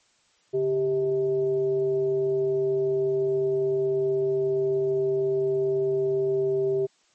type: tone with frequency modulation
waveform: sine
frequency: 392 Hz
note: G4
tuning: in tune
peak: -21 dBFS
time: 0.53-6.87 s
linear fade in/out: 20 ms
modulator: 250 Hz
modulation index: 0.37
effects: white hiss -64 dBFS RMS until 7.14 s + MP3 32 kbps